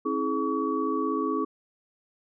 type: tone cluster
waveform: sine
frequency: 268 / 324.1 / 422.4 / 1133 Hz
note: C4 / E4 / G#4 / C#6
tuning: +42 / -29 / +29 / +37 cents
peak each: -30 dBFS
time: 0.05-1.45 s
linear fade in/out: 10 ms
effects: none